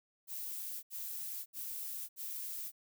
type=noise bursts; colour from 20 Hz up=violet; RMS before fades=-42 dBFS; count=4; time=0.27-2.72 s; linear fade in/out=50 ms; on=560 ms; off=70 ms; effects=none